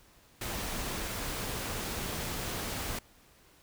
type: noise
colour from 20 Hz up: pink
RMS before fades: -36 dBFS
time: 0.41-2.99 s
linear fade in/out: 5 ms
effects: pink hiss -61 dBFS RMS until 3.62 s